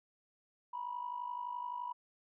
sine tone with amplitude modulation, 975 Hz, B5, 23 cents flat, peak -34 dBFS, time 0.73-1.93 s, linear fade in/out 10 ms, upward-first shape sine, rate 51.7 Hz, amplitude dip 75%, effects tanh soft clip ceiling -31 dBFS

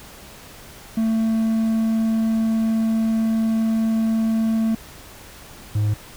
triangle tone pair in turn, 223.1 / 105.29 Hz, A3 / G#2, +24 / +24 cents, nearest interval octave + minor second, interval 1300 cents, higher first, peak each -15 dBFS, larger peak neither, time 0.97-4.75 / 5.75-5.94 s, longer first, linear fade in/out 5 ms, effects pink hiss -42 dBFS RMS until 6.16 s

